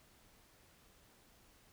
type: silence
effects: pink hiss -66 dBFS RMS until 1.72 s